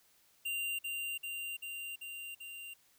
square tone with echo, 2780 Hz, F7, 9 cents flat, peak -35 dBFS, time 0.45-0.79 s, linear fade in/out 10 ms, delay 390 ms, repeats 5, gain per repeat -2 dB, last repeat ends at 2.74 s, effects white hiss -68 dBFS RMS until 2.98 s

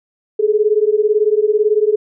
sine beating tone pair, 415.3 / 433.3 Hz, G#4 / A4, 0 / -27 cents, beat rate 18 Hz, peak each -14 dBFS, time 0.39-1.96 s, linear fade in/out 10 ms, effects none

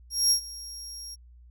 30% pulse tone with ADSR envelope, 5590 Hz, F8, 1 cent sharp, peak -14 dBFS, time 0.1-1.16 s, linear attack 210 ms, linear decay 92 ms, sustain -20 dB, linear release 25 ms, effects added 60 Hz sine -49 dBFS peak until 1.5 s

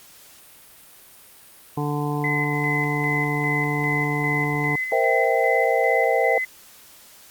harmonic tone, 146.83 Hz, D3, in tune, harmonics 1 / 2 / 3 / 5 / 6 / 7, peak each -25 / -28 / -30 / -32 / -33 / -33 dBFS, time 1.77-4.76 s, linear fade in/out 5 ms
sine tone with tremolo, 2033 Hz, B6, 50 cents sharp, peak -22 dBFS, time 2.24-6.45 s, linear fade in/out 2 ms, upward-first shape square, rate 2.5 Hz, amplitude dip 40%
sine chord, C dominant seventh, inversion third, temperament equal with one note detuned, 466.2 / 523.3 / 656.2 / 784 Hz, Bb4 / C5 / E5 / G5, 0 / 0 / -8 / 0 cents, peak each -23 dBFS, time 4.92-6.38 s, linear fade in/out 2 ms
effects white hiss -48 dBFS RMS until 7.3 s + Opus 48 kbps

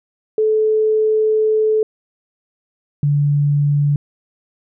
sine tone pair in turn, 433.8 / 144.76 Hz, A4 / D3, -25 / -25 cents, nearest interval octave + perfect fifth, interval 1900 cents, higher first, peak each -12 dBFS, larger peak neither, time 0.38-1.83 / 3.03-3.96 s, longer first, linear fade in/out 2 ms, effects none

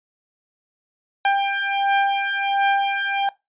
sawtooth beating tone pair, 793 / 794.4 Hz, G5 / G5, +20 / +23 cents, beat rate 1.4 Hz, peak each -17 dBFS, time 1.25-3.29 s, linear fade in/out 2 ms, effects noise-tail reverb RT60 0.2 s tail -20 dB re dry + resampled to 8000 Hz

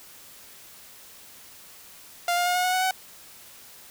sawtooth tone with pitch steps, 698.5 / 707 / 715.7 / 724.4 / 733.2 / 742.2 / 751.2 Hz, F5 / F5 / F5 / F#5 / F#5 / F#5 / F#5, 0 / +21 / +42 / -37 / -16 / +5 / +26 cents, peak -18 dBFS, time 2.28-2.91 s, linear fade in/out 2 ms, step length 90 ms, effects white hiss -48 dBFS RMS until 3.9 s

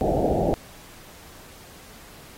white low-pass noise, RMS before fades -22 dBFS, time 0.01-0.54 s, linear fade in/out 0 ms, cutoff 790 Hz, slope 96 dB/octave, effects pink hiss -47 dBFS RMS until 2.37 s + AAC 48 kbps

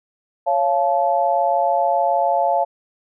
sine chord, Db augmented, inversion none, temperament just, 554.4 / 693 / 866.2 Hz, Db5 / F5 / A5, 0 / -14 / -27 cents, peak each -21 / -18 / -20 dBFS, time 0.46-2.65 s, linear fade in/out 20 ms, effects none

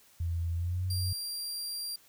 sine tone with pitch glide, 84.3 to 93 Hz, E2 to F#2, +39 to +9 cents, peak -29 dBFS, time 0.2-1.13 s, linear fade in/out 5 ms, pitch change +170 cents, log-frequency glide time 0.55-0.88 s
sawtooth tone, 4747 Hz, D8, 18 cents sharp, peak -32 dBFS, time 0.9-1.96 s, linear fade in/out 5 ms
effects white hiss -61 dBFS RMS until 2.08 s

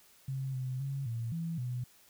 sine tone with pitch steps, 133.8 / 128.9 / 137.4 / 115.7 / 165.8 / 124 Hz, C3 / C3 / C#3 / A#2 / E3 / B2, +39 / -26 / -15 / -13 / +10 / +7 cents, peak -33 dBFS, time 0.28-1.84 s, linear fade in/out 5 ms, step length 260 ms, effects white hiss -62 dBFS RMS until 2.09 s

